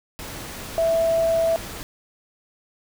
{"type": "tone in noise", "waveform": "sine", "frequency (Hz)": 659.3, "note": "E5", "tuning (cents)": 0, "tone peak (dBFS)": -17, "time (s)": [0.78, 1.56], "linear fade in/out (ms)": 0, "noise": "pink", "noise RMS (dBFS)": -35, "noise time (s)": [0.19, 1.83], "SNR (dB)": 15, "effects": []}